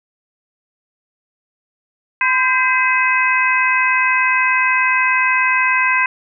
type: harmonic tone with a mistuned harmonic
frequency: 510 Hz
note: C5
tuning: 44 cents flat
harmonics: 2 / 3 / 4 / 5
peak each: -18 / -18 / -18 / -18 dBFS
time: 2.21-6.06 s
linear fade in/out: 2 ms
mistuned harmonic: 3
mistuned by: +52 cents
effects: none